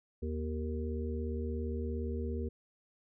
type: harmonic tone with a mistuned harmonic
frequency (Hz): 77.3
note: D#2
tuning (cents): -11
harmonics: 1 / 3 / 5 / 6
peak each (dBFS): -35 / -40 / -42 / -43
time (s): 0.22-2.49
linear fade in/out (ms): 10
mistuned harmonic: 3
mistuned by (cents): +39
effects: none